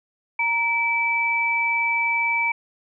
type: tone pair together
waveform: sine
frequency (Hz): 932.3 / 2311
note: A#5 / D7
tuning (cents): 0 / -28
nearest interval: octave + major third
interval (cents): 1572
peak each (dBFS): -25 / -20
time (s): 0.39-2.52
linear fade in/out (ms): 5
effects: none